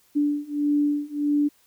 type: beating tone pair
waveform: sine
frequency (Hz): 291.2 / 292.8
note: D4 / D4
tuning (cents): -15 / -5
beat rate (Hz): 1.6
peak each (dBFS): -24 / -23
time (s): 0.15-1.49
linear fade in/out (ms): 20
effects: white hiss -61 dBFS RMS until 1.66 s